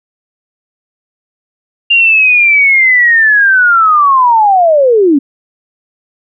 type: linear sweep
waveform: sine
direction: down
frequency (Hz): 2803 to 263.9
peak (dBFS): -4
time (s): 1.9-5.19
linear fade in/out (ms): 10
effects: none